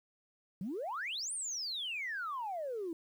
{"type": "exponential two-way sweep", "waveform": "sine", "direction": "up then down", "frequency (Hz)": [170, 9397, 317.6], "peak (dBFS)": -35, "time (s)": [0.61, 2.93], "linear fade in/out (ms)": 2, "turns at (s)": 1.33, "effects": ["tanh soft clip ceiling -32 dBFS", "11-bit"]}